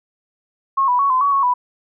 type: tone with pitch steps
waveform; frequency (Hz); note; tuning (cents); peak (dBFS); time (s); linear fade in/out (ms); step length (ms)
sine; 1086 / 986 / 1115 / 1026 / 1128 / 1104 / 988; C#6 / B5 / C#6 / C6 / C#6 / C#6 / B5; -36 / -3 / +10 / -34 / +30 / -7 / 0; -13; 0.77-1.54; 10; 110
effects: none